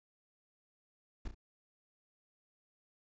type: noise with echo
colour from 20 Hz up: brown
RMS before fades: -38 dBFS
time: 1.25-1.28 s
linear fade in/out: 5 ms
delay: 33 ms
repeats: 2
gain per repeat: -8 dB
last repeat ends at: 1.346 s
effects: resampled to 16000 Hz